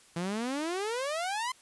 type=exponential sweep; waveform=sawtooth; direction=up; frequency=164.81 to 1046.5 Hz; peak=-27 dBFS; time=0.16-1.52 s; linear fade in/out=5 ms; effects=white hiss -59 dBFS RMS until 1.61 s + resampled to 24000 Hz